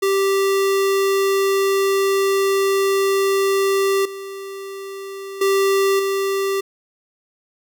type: tone with level steps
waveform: square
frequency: 391.3 Hz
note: G4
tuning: 3 cents flat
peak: -16 / -30 / -15 / -19 dBFS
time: 0.02-6.61 s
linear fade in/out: 10 ms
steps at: 4.05 / 5.41 / 5.99 s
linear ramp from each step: 5 ms
effects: none